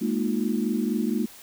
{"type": "tone cluster", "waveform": "sine", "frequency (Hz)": [210.2, 234.4, 309, 356.1], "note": ["G#3", "A#3", "D#4", "F4"], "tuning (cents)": [21, 10, -12, 34], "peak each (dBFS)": [-27, -26, -30, -32], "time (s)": [0.01, 1.26], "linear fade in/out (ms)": 10, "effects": ["white hiss -47 dBFS RMS until 1.42 s"]}